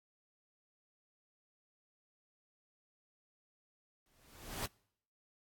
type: noise with exponential growth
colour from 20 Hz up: pink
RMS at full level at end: -37 dBFS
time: 4.06-4.66 s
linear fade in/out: 1 ms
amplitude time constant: 130 ms
effects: noise-tail reverb RT60 0.7 s tail -26 dB re dry + AAC 64 kbps